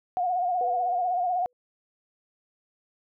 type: tone with vibrato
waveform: sine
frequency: 720 Hz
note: F#5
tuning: 47 cents flat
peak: -23 dBFS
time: 0.17-1.46 s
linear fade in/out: 0 ms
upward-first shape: sine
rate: 16 Hz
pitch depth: 63 cents each way
type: tone with exponential decay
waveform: sine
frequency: 493.9 Hz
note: B4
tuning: in tune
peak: -30 dBFS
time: 0.61-1.53 s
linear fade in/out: 1 ms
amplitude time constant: 200 ms
effects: none